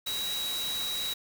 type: tone in noise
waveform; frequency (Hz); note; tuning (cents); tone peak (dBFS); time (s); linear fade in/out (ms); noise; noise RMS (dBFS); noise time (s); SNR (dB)
sine; 3863; B7; -39; -31; 0.06-1.14; 10; white; -37; 0.06-1.14; +3
effects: none